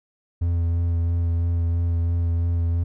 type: tone with vibrato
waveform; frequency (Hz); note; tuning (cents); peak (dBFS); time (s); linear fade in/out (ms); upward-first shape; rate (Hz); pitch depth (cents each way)
triangle; 84.9; F2; -48; -17; 0.41-2.84; 10; sine; 3; 16
effects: none